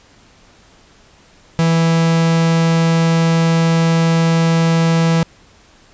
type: tone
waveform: 45% pulse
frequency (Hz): 164.81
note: E3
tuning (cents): 0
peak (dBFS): -11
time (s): 1.59-5.23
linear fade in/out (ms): 0
effects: pink hiss -48 dBFS RMS until 5.93 s + resampled to 16000 Hz